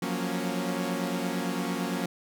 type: chord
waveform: sawtooth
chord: Gb major seventh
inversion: third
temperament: equal with one note detuned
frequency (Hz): 176.13 / 185 / 233.1 / 277.2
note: F3 / Gb3 / Bb3 / Db4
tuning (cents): +15 / 0 / 0 / 0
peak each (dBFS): -30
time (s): 0.02-2.06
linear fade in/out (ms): 5
effects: none